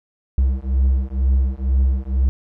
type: beating tone pair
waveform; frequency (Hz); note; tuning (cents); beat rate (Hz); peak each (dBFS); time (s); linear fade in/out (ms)
triangle; 64.7 / 66.8; C2 / C2; -19 / +36; 2.1; -16; 0.38-2.29; 0
effects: none